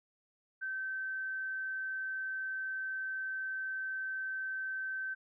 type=tone; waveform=sine; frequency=1544 Hz; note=G6; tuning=27 cents flat; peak=-35 dBFS; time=0.61-5.15 s; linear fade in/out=20 ms; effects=none